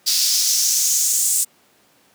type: noise with high-pass filter sweep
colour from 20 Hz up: pink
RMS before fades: -18 dBFS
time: 0.06-1.45 s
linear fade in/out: 20 ms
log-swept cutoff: 4700 to 7900 Hz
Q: 3.3
effects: pink hiss -56 dBFS RMS until 2.14 s + high-pass 200 Hz 12 dB/octave